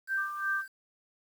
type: tone with tremolo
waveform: sine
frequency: 1566 Hz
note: G6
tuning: 2 cents flat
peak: -27 dBFS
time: 0.07-0.71 s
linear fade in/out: 50 ms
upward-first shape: sine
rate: 2.8 Hz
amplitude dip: 95%
type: tone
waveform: sine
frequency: 1189 Hz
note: D6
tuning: 21 cents sharp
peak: -35 dBFS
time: 0.17-0.62 s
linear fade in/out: 20 ms
effects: 9-bit

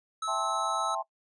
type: tone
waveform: square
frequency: 1300 Hz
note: E6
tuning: 24 cents flat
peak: -31 dBFS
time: 0.22-0.95 s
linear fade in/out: 5 ms
type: chord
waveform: sine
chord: A minor seventh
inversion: second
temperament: just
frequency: 660 / 792 / 880 / 1056 Hz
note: E5 / G5 / A5 / C6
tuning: +2 / +18 / 0 / +16 cents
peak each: -35 dBFS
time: 0.27-1.03 s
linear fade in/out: 20 ms
effects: noise-tail reverb RT60 0.1 s tail -22 dB re dry + resampled to 22050 Hz

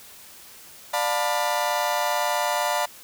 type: chord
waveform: 35% pulse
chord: B half-diminished seventh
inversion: first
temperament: just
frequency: 592.7 / 711.2 / 889 / 987.8 Hz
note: D5 / F5 / A5 / B5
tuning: +16 / +31 / +18 / 0 cents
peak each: -26 dBFS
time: 0.93-2.86 s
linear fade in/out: 10 ms
effects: white hiss -46 dBFS RMS until 3.03 s

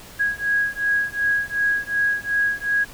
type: beating tone pair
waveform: sine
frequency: 1651 / 1653.7 Hz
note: G#6 / G#6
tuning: -11 / -8 cents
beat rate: 2.7 Hz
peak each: -22 dBFS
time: 0.19-2.85 s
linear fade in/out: 20 ms
effects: pink hiss -42 dBFS RMS until 2.93 s

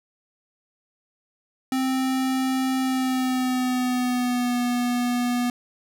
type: tone with pitch glide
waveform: square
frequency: 261.6 to 244.1 Hz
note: C4 to B3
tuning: 0 to -20 cents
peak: -22 dBFS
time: 1.72-5.5 s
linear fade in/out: 2 ms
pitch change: -120 cents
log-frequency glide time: 2.8-4.57 s
effects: none

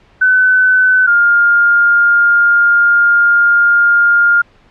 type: tone pair in turn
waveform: sine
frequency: 1510 / 1409.4 Hz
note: F#6 / F6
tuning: +35 / +15 cents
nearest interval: minor second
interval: 120 cents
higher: first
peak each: -6 dBFS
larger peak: neither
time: 0.21-1.07 / 1.07-4.42 s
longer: second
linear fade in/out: 10 ms
effects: pink hiss -48 dBFS RMS until 4.7 s + low-pass 3000 Hz 12 dB/octave

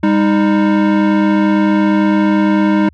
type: tone pair together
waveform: square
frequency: 200.9 / 311.9 Hz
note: G3 / D#4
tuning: +43 / +4 cents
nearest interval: minor sixth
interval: 761 cents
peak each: -13 dBFS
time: 0.03-2.89 s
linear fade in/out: 5 ms
effects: added 76 Hz sine -42 dBFS peak until 2.93 s + low-pass 2000 Hz 12 dB/octave

